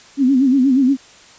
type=tone with vibrato; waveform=sine; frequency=264.5 Hz; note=C4; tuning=19 cents sharp; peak=-10 dBFS; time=0.17-0.97 s; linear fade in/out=50 ms; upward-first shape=sine; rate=8.4 Hz; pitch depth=110 cents each way; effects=white hiss -44 dBFS RMS until 1.38 s + resampled to 16000 Hz